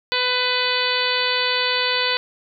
harmonic tone, 499.4 Hz, B4, 19 cents sharp, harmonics 1 / 2 / 3 / 4 / 5 / 6 / 7 / 8 / 9, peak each -27 / -27 / -27 / -27 / -27 / -27 / -27 / -27 / -27 dBFS, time 0.12-2.17 s, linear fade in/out 0 ms, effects none

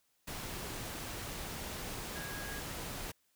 sine tone in noise, 1645 Hz, G#6, 17 cents flat, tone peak -45 dBFS, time 2.15-2.6 s, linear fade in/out 10 ms, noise pink, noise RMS -42 dBFS, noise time 0.27-3.12 s, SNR -6 dB, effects white hiss -75 dBFS RMS until 3.35 s

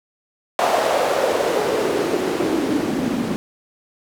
white noise with band-pass filter sweep, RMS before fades -20 dBFS, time 0.59-3.36 s, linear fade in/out 0 ms, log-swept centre 680 to 230 Hz, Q 3.1, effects none

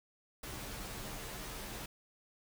pink noise with comb filter, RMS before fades -44 dBFS, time 0.43-1.86 s, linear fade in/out 5 ms, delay 12 ms, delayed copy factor -1, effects none

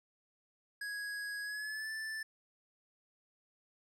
square tone with pitch glide, 1661.2 to 1760 Hz, G#6 to A6, 0 to 0 cents, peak -39 dBFS, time 0.81-2.23 s, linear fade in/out 5 ms, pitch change +100 cents, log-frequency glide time 1.42-1.9 s, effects low-pass 11000 Hz 12 dB/octave

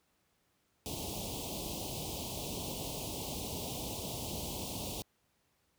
pink band-stop noise, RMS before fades -39 dBFS, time 0.86-5.02 s, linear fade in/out 0 ms, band 950 to 2700 Hz, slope 48 dB/octave, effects pink hiss -75 dBFS RMS until 5.78 s + high-pass 60 Hz 12 dB/octave

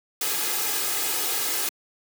white noise with comb filter, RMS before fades -26 dBFS, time 0.21-1.69 s, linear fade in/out 2 ms, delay 2.4 ms, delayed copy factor +0.65, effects high-pass 200 Hz 12 dB/octave

